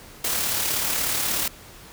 white noise with amplitude modulation, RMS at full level -23 dBFS, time 0.24-1.48 s, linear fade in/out 5 ms, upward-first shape sine, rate 36.5 Hz, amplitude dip 35%, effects pink hiss -45 dBFS RMS until 1.92 s

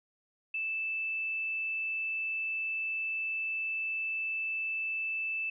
sine tone, 2637 Hz, E7, in tune, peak -31 dBFS, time 0.54-5.5 s, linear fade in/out 5 ms, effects none

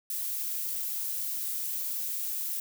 violet noise, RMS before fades -33 dBFS, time 0.1-2.6 s, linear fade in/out 2 ms, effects none

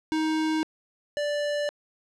square tone pair in turn, 314.3 / 586 Hz, D#4 / D5, +18 / -4 cents, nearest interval major seventh, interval 1078 cents, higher second, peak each -24 / -26 dBFS, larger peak first, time 0.12-0.63 / 1.17-1.69 s, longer second, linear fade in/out 0 ms, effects low-pass 6000 Hz 12 dB/octave

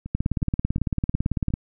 two click trains, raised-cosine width 5 ms, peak -21 / -10 dBFS, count 5 / 26, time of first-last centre 0.06-1.504 / 0.15-1.539 s, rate 2.77 / 18 Hz, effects none

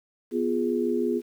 sine chord, F diminished, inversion second, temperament equal, 246.9 / 349.2 / 415.3 Hz, Cb4 / F4 / Ab4, 0 / 0 / 0 cents, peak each -27 dBFS, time 0.31-1.22 s, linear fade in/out 50 ms, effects 9-bit

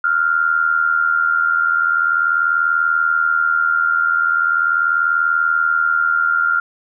sine tone with amplitude modulation, 1396.9 Hz, F6, in tune, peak -10 dBFS, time 0.04-6.6 s, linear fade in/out 5 ms, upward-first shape sine, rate 80.4 Hz, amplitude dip 70%, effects none

